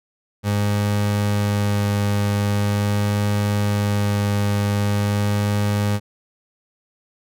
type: tone with vibrato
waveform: 30% pulse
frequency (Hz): 102.6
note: G#2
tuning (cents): -21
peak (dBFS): -15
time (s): 0.43-6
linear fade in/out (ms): 50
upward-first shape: sine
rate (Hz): 0.43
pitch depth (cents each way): 8
effects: none